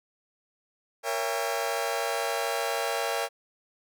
sawtooth chord, A# diminished seventh, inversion none, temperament just, 466.2 / 559.4 / 671.3 / 805.5 Hz, A#4 / C#5 / E5 / G5, 0 / +16 / +31 / +47 cents, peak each -29 dBFS, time 1.03-3.29 s, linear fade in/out 50 ms, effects none

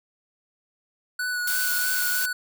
square tone with vibrato, 1477 Hz, F#6, 3 cents flat, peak -26 dBFS, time 1.19-2.33 s, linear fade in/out 5 ms, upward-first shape sine, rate 3.1 Hz, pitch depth 18 cents each way
blue noise, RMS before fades -27 dBFS, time 1.47-2.26 s, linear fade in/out 5 ms
effects none

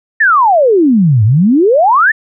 sine exponential two-way sweep, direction down then up, 1854 to 100.7 to 1854 Hz, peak -5 dBFS, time 0.2-2.12 s, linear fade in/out 10 ms, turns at 1.24 s, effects none

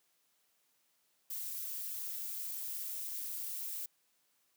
violet noise with amplitude modulation, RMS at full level -38 dBFS, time 1.3-3.86 s, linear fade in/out 5 ms, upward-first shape sine, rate 212 Hz, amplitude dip 60%, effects white hiss -75 dBFS RMS until 4.56 s + high-pass 150 Hz 12 dB/octave

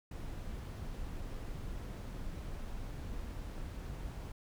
brown noise, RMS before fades -42 dBFS, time 0.11-4.32 s, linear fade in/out 5 ms, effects none

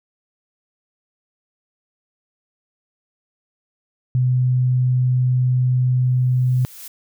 sine tone, 126.5 Hz, B2, 42 cents sharp, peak -14 dBFS, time 4.15-6.65 s, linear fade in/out 0 ms
blue noise with exponential growth, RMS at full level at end -34 dBFS, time 6-6.88 s, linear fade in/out 5 ms, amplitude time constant 190 ms
effects none

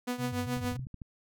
sawtooth tone with tremolo, 246.9 Hz, B3, in tune, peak -25 dBFS, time 0.07-0.77 s, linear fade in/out 10 ms, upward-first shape triangle, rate 7 Hz, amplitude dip 80%
sine tone with vibrato, 112.6 Hz, A2, 40 cents sharp, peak -35 dBFS, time 0.18-0.86 s, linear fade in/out 20 ms, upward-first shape square, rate 3.5 Hz, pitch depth 240 cents each way
click train, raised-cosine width 5 ms, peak -30 dBFS, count 7, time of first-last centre 0.57-1.018 s, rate 13.4 Hz
effects none

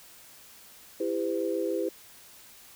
sine tone cluster, 332.2 / 399 / 508 Hz, E4 / G4 / B4, +13 / +31 / +49 cents, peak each -31 dBFS, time 1-1.89 s, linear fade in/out 5 ms, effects white hiss -52 dBFS RMS until 2.75 s

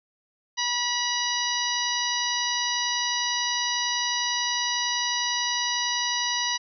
harmonic tone, 971 Hz, B5, 30 cents flat, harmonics 1 / 2 / 3 / 4 / 5 / 6, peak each -31 / -31 / -31 / -31 / -31 / -31 dBFS, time 0.57-6.58 s, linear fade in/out 20 ms, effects none

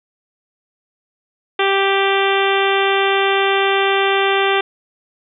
harmonic tone, 392 Hz, G4, in tune, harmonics 1 / 2 / 3 / 4 / 5 / 6 / 7 / 8 / 9, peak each -17 / -20 / -22 / -23 / -24 / -25 / -25 / -26 / -27 dBFS, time 1.59-4.61 s, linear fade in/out 5 ms, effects none

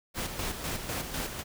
pink noise with tremolo, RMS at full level -33 dBFS, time 0.14-1.44 s, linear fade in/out 50 ms, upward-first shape square, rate 4 Hz, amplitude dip 50%, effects none

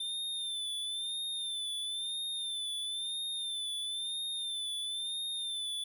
square tone with vibrato, 3572 Hz, A7, 25 cents sharp, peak -35 dBFS, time 0-5.84 s, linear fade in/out 5 ms, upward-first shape sine, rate 1 Hz, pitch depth 57 cents each way, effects none

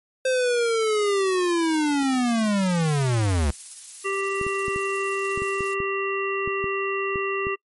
square linear sweep, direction down, 523.3 to 67.5 Hz, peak -20 dBFS, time 0.25-3.51 s, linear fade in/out 5 ms
violet noise with tremolo, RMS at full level -33 dBFS, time 2.65-5.75 s, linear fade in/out 20 ms, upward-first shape triangle, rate 17 Hz, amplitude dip 30%
harmonic tone, 392 Hz, G4, in tune, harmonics 1 / 3 / 5 / 7, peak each -26 / -29 / -32 / -30 dBFS, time 4.04-7.56 s, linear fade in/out 20 ms
clicks, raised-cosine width 3 ms, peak -20 dBFS, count 12, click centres 4.413 / 4.466 / 4.682 / 4.761 / 5.376 / 5.42 / 5.607 / 5.803 / 6.476 / 6.642 / 7.158 / 7.469 s
effects noise-tail reverb RT60 0.1 s tail -26 dB re dry + MP3 48 kbps

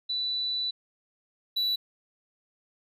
sine / triangle tone pair in turn, 3970 / 3948 Hz, B7 / B7, +8 / -1 cents, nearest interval unison, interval 9 cents, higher first, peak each -27 / -23 dBFS, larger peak second, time 0.09-0.71 / 1.56-1.76 s, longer first, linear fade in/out 10 ms, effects none

